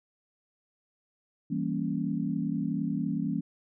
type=chord; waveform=sine; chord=E diminished seventh; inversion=none; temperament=equal; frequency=164.81 / 196 / 233.1 / 277.2 Hz; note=E3 / G3 / Bb3 / Db4; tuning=0 / 0 / 0 / 0 cents; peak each=-33 dBFS; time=1.5-3.41 s; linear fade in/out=10 ms; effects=none